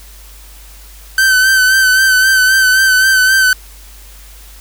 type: tone with vibrato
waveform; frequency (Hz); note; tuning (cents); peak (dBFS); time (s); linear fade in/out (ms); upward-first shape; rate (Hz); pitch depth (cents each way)
45% pulse; 1534; G6; -38; -7; 1.18-3.53; 2; sine; 3.8; 35
effects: added 50 Hz sine -35 dBFS peak until 4.6 s + white hiss -40 dBFS RMS until 4.6 s